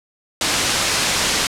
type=low-pass noise; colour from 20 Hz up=white; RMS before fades=-19 dBFS; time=0.41-1.47 s; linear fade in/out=2 ms; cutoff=6900 Hz; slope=12 dB/octave; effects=low-pass 11000 Hz 12 dB/octave